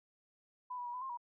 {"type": "tone with pitch steps", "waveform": "sine", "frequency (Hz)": [997, 977, 962, 1001, 1061, 962], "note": ["B5", "B5", "B5", "B5", "C6", "B5"], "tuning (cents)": [16, -19, -46, 23, 24, -46], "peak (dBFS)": -39, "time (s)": [0.7, 1.174], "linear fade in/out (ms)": 10, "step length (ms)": 79, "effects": []}